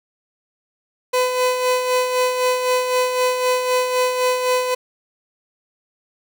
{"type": "tone with tremolo", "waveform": "30% pulse", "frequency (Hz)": 504, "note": "B4", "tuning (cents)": 35, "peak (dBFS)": -12, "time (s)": [1.13, 4.75], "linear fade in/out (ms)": 10, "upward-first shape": "sine", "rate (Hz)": 3.9, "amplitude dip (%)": 50, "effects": []}